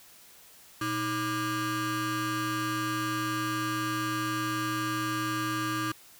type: ring-modulated tone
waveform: 30% pulse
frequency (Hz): 436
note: A4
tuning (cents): -16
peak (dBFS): -23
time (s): 0.81-5.92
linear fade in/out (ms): 5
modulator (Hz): 752
effects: white hiss -54 dBFS RMS until 6.19 s